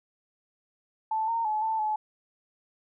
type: tone with pitch steps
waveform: sine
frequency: 878 / 918 / 857 / 885 / 857 Hz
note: A5 / A#5 / A5 / A5 / A5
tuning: -4 / -27 / -46 / +10 / -46 cents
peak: -25 dBFS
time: 1.11-1.96 s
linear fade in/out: 5 ms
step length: 170 ms
effects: none